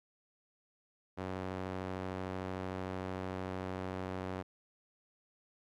sawtooth tone with band-pass filter, 93.3 Hz, F#2, 15 cents sharp, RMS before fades -40 dBFS, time 1.17-4.43 s, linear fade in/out 20 ms, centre 650 Hz, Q 0.51, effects none

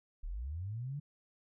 sine linear sweep, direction up, 31.85 to 149.4 Hz, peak -37 dBFS, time 0.23-1 s, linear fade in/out 10 ms, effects none

